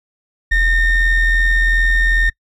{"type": "ring-modulated tone", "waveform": "triangle", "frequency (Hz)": 932.3, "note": "A#5", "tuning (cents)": 0, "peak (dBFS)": -6, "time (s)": [0.51, 2.3], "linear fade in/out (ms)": 10, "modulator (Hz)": 891, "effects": ["noise-tail reverb RT60 0.1 s tail -26 dB re dry"]}